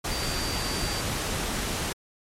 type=tone in noise; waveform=sine; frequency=4663 Hz; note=D8; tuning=13 cents flat; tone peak=-34 dBFS; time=0.11-1.01 s; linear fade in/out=10 ms; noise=pink; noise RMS=-29 dBFS; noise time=0.04-1.93 s; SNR=-8 dB; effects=low-pass 11000 Hz 12 dB/octave + MP3 64 kbps

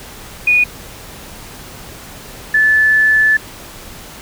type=tone pair in turn; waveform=sine; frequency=2462 / 1740.9 Hz; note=D#7 / A6; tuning=-19 / -19 cents; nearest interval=tritone; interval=600 cents; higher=first; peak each=-8 dBFS; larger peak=neither; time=0.47-0.64 / 2.54-3.37 s; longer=second; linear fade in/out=5 ms; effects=pink hiss -34 dBFS RMS until 4.21 s

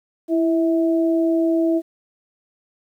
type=tone pair together; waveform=sine; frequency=330.9 / 650 Hz; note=E4 / E5; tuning=+7 / -24 cents; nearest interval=octave; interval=1169 cents; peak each=-16 / -23 dBFS; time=0.28-1.82 s; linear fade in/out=50 ms; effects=9-bit

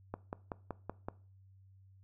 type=click train; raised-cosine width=1 ms; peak=-24 dBFS; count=6; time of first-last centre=0.14-1.085 s; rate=5.29 Hz; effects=noise-tail reverb RT60 0.4 s tail -20 dB re dry + added 96 Hz sine -58 dBFS peak until 2.03 s

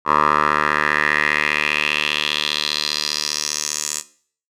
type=tone with band-pass filter sweep; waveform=10% pulse; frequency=75 Hz; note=D2; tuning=37 cents sharp; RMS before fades=-20 dBFS; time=0.05-4.03 s; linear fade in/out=50 ms; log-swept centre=1100 to 7500 Hz; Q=3.6; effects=noise-tail reverb RT60 0.5 s tail -17 dB re dry

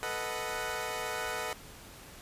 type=chord; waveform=15% pulse; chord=B dominant seventh; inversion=third; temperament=equal; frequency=440 / 493.9 / 622.3 / 740 Hz; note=A4 / B4 / D#5 / F#5; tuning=0 / 0 / 0 / 0 cents; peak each=-33 dBFS; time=0.03-1.53 s; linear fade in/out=0 ms; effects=pink hiss -50 dBFS RMS until 2.21 s + resampled to 32000 Hz

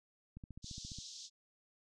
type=click train; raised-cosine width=5 ms; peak=-36 dBFS; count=10; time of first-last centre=0.37-0.986 s; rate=14.6 Hz
type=band-pass noise; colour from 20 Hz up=white; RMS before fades=-50 dBFS; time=0.62-1.3 s; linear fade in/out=50 ms; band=3500 to 6700 Hz; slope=48 dB/octave
effects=none

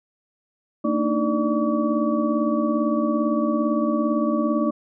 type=tone cluster; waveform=sine; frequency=228.5 / 293.2 / 310.9 / 589 / 1139 Hz; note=A#3 / D4 / D#4 / D5 / C#6; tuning=-34 / -3 / -1 / +5 / +47 cents; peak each=-23 / -27 / -24 / -26 / -29 dBFS; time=0.84-4.71 s; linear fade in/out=10 ms; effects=none

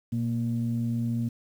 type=tone pair together; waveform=sine; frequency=119.31 / 233.3 Hz; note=A#2 / A#3; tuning=+41 / +2 cents; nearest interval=octave; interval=1161 cents; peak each=-27 dBFS; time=0.12-1.29 s; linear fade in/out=10 ms; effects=tanh soft clip ceiling -19 dBFS + 9-bit

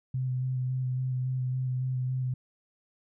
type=tone with vibrato; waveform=sine; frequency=128.3 Hz; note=C3; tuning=34 cents flat; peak=-27 dBFS; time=0.14-2.34 s; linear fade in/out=5 ms; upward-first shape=square; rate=3.6 Hz; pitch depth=14 cents each way; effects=none

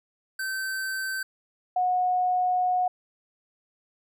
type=tone pair in turn; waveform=square / sine; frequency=1545 / 729.1 Hz; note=G6 / F#5; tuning=-26 / -26 cents; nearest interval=octave + minor second; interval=1300 cents; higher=first; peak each=-29 / -21 dBFS; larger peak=second; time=0.39-1.23 / 1.76-2.88 s; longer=second; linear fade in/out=5 ms; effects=none

